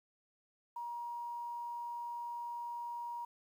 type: tone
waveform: sine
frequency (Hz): 950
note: A#5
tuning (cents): +33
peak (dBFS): -39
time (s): 0.76-3.25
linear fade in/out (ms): 5
effects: 11-bit